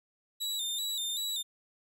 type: tone with vibrato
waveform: sawtooth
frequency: 3755 Hz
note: A#7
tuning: 12 cents sharp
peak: -29 dBFS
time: 0.4-1.43 s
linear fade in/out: 20 ms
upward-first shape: square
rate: 2.6 Hz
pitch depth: 67 cents each way
effects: none